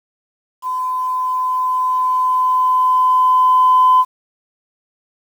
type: tone with level ramp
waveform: sine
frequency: 1017 Hz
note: C6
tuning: 50 cents flat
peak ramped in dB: -18 to -6 dBFS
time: 0.62-4.05 s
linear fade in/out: 50 ms
effects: tanh soft clip ceiling -3 dBFS + 7-bit